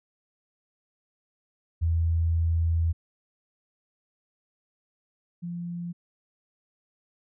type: tone pair in turn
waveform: sine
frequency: 82.8 / 173.03 Hz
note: E2 / F3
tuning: +8 / -16 cents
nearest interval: octave + minor second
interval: 1276 cents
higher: second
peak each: -21 / -31 dBFS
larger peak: first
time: 1.81-2.93 / 5.42-5.93 s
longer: first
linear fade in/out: 20 ms
effects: none